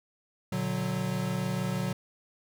square chord, B minor, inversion none, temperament equal with one note detuned, 120.37 / 146.83 / 185 Hz, B2 / D3 / F#3, -44 / 0 / 0 cents, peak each -35 / -35 / -32 dBFS, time 0.52-1.93 s, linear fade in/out 5 ms, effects none

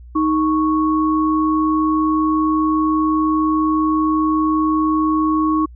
sine tone pair together, 312.5 / 1106.9 Hz, D#4 / C#6, +8 / -3 cents, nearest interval octave + minor seventh, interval 2189 cents, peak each -15 / -19 dBFS, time 0.15-5.66 s, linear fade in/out 10 ms, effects added 60 Hz sine -36 dBFS peak until 5.75 s

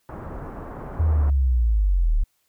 pink low-pass noise, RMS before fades -35 dBFS, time 0.09-1.3 s, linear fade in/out 0 ms, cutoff 1300 Hz, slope 24 dB/octave
sine linear sweep, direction down, 82.41 to 34.42 Hz, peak -16 dBFS, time 0.99-2.24 s, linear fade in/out 10 ms
effects white hiss -69 dBFS RMS until 2.48 s

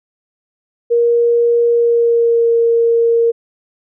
sine tone with pitch glide, 471.6 to 464 Hz, A#4 to A#4, +20 to -8 cents, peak -9 dBFS, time 0.9-3.32 s, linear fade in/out 20 ms, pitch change -28 cents, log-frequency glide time 1.67-2.52 s, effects none

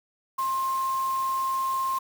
sine tone in noise, 1060 Hz, C6, 22 cents sharp, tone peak -24 dBFS, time 0.38-1.99 s, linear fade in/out 10 ms, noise white, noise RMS -42 dBFS, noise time 0.38-1.99 s, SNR +15 dB, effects none

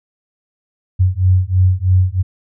sine beating tone pair, 91 / 94.1 Hz, F#2 / F#2, -28 / +30 cents, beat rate 3.1 Hz, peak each -13 dBFS, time 0.99-2.23 s, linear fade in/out 20 ms, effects none

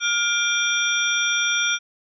sine tone cluster, 1412 / 2371 / 3244 / 3546 / 5720 Hz, F6 / D7 / G#7 / A7 / F8, +19 / +16 / -41 / +13 / +41 cents, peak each -23 / -25 / -27 / -26 / -27 dBFS, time 0-1.79 s, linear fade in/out 50 ms, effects none

